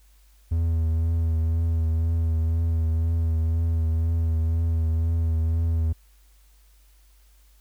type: tone with vibrato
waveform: triangle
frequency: 81.7 Hz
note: E2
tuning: 15 cents flat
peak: -18 dBFS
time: 0.51-5.93 s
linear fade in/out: 10 ms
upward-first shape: triangle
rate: 2 Hz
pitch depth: 32 cents each way
effects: added 50 Hz sine -53 dBFS peak until 7.6 s + white hiss -63 dBFS RMS until 7.6 s